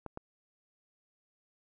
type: clicks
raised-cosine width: 1 ms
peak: -26 dBFS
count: 2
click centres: 0.063 / 0.174 s
effects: none